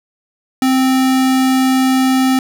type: tone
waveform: square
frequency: 261.3 Hz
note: C4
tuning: 2 cents flat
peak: -11 dBFS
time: 0.62-2.39 s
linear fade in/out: 2 ms
effects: none